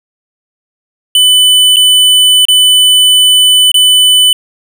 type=tone with dropouts; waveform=square; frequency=3000 Hz; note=F#7; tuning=23 cents sharp; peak=-4 dBFS; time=1.15-4.33 s; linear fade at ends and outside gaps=2 ms; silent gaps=1.761-1.767 / 2.453-2.484 / 3.717-3.742 s; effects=none